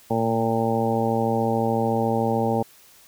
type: harmonic tone with a mistuned harmonic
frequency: 113.7 Hz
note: A#2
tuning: 43 cents flat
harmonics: 1 / 2 / 3 / 4 / 5 / 6 / 7 / 8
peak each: -28 / -25 / -31 / -26 / -28 / -37 / -26 / -33 dBFS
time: 0.1-2.63 s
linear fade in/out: 10 ms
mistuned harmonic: 1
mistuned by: +29 cents
effects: white hiss -52 dBFS RMS until 3.07 s